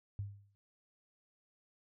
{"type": "tone with exponential decay", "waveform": "sine", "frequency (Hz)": 100.6, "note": "G2", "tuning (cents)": 45, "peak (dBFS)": -34, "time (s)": [0.19, 0.55], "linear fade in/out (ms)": 0, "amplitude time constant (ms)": 78, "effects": []}